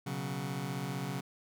sawtooth chord, B suspended second, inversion none, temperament just, 123.47 / 138.9 / 185.21 Hz, B2 / C#3 / F#3, 0 / +4 / +2 cents, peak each -39 / -33 / -35 dBFS, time 0.06-1.21 s, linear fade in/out 10 ms, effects none

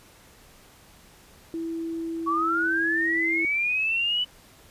sine tone, 329.6 Hz, E4, in tune, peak -28 dBFS, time 1.54-3.45 s, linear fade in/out 0 ms
sine linear sweep, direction up, 1108.7 to 2988 Hz, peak -22 dBFS, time 2.26-4.25 s, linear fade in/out 20 ms
effects pink hiss -53 dBFS RMS until 4.7 s + resampled to 32000 Hz

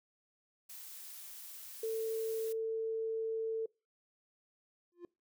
blue noise, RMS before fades -49 dBFS, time 0.69-2.53 s, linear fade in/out 10 ms
sine tone, 446.7 Hz, A4, 26 cents sharp, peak -33 dBFS, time 1.83-3.66 s, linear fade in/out 5 ms
triangle tone with exponential growth, 349.2 Hz, F4, in tune, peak -39 dBFS, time 4.92-5.05 s, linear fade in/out 1 ms, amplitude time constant 27 ms
effects noise-tail reverb RT60 0.3 s tail -25 dB re dry

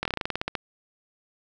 slowing click train, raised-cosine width 0.3 ms, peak -11 dBFS, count 13, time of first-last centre 0.03-0.552 s, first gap 23 ms, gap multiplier 1.11, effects none

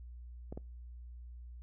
clicks, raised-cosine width 2 ms, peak -29 dBFS, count 2, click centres 0.525 / 0.575 s, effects noise-tail reverb RT60 0.3 s tail -25 dB re dry + added 60 Hz sine -46 dBFS peak until 1.62 s

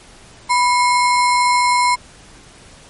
sine tone with sample-and-hold, 987.8 Hz, B5, in tune, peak -11 dBFS, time 0.49-1.96 s, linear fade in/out 20 ms, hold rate 3150 Hz, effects pink hiss -43 dBFS RMS until 2.89 s + MP3 48 kbps

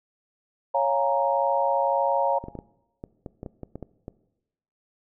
sine chord, Bb minor seventh, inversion first, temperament equal, 554.4 / 698.5 / 830.6 / 932.3 Hz, Db5 / F5 / Ab5 / Bb5, 0 / 0 / 0 / 0 cents, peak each -24 / -27 / -28 / -24 dBFS, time 0.74-2.39 s, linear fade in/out 10 ms
clicks, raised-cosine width 2 ms, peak -22 dBFS, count 12, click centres 2.44 / 2.484 / 2.553 / 2.589 / 3.039 / 3.262 / 3.431 / 3.462 / 3.633 / 3.756 / 3.827 / 4.081 s
effects noise-tail reverb RT60 0.9 s tail -19 dB re dry

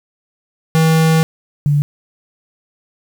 square / sine tone pair in turn, 160.7 / 145.54 Hz, E3 / D3, -44 / -15 cents, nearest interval major second, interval 171 cents, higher first, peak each -10 dBFS, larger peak neither, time 0.75-1.23 / 1.66-1.82 s, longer first, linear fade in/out 0 ms, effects 7-bit

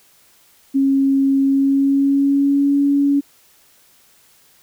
sine tone with pitch glide, 272.5 to 282.3 Hz, C#4 to C#4, -29 to +32 cents, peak -12 dBFS, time 0.74-3.21 s, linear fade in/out 20 ms, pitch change +61 cents, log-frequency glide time 1.43-2.77 s, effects white hiss -53 dBFS RMS until 4.62 s

